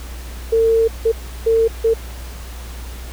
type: tone bursts at uneven times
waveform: sine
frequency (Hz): 452.3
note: A4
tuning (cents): +48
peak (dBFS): -11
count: 4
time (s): 0.52-0.88 / 1.05-1.12 / 1.46-1.68 / 1.84-1.94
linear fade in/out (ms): 10
effects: added 60 Hz sine -29 dBFS peak until 3.12 s + pink hiss -38 dBFS RMS until 3.12 s